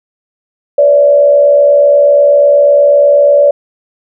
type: tone with frequency modulation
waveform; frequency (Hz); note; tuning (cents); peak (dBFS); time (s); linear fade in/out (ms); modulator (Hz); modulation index
sine; 576; D5; -34; -3; 0.78-3.51; 5; 68.2; 0.53
effects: none

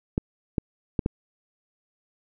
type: clicks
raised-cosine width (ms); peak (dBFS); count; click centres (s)
3; -10; 4; 0.179 / 0.582 / 0.992 / 1.061
effects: none

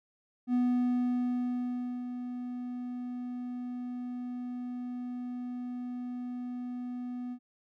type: tone with ADSR envelope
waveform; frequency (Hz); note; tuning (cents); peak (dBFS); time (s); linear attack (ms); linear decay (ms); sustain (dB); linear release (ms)
triangle; 246.9; B3; 0; -22; 0.47-7.39; 66; 1500; -11; 69
effects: none

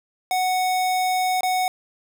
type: tone with dropouts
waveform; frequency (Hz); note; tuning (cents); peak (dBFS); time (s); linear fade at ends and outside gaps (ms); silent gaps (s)
square; 740; F#5; 0; -20; 0.31-1.68; 1; 1.408-1.432
effects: none

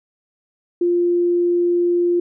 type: tone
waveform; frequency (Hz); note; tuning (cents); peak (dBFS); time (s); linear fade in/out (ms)
sine; 349.2; F4; 0; -14; 0.81-2.2; 5
effects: none

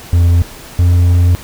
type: tone pair in turn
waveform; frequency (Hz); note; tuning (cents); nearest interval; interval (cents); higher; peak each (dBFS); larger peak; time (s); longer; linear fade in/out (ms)
triangle; 86.1 / 87.81; F2 / F2; -24 / +10; unison; 34; second; -4; neither; 0.13-0.42 / 0.79-1.35; second; 0
effects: pink hiss -33 dBFS RMS until 1.43 s

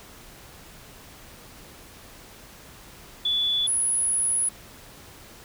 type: tone pair in turn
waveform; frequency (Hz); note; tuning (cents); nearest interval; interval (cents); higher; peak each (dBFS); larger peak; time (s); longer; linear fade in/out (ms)
sine; 3445 / 10291; A7 / E9; -37 / -43; octave + perfect fifth; 1894; second; -21; neither; 3.25-3.67 / 3.67-4.49; second; 5
effects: pink hiss -47 dBFS RMS until 5.44 s

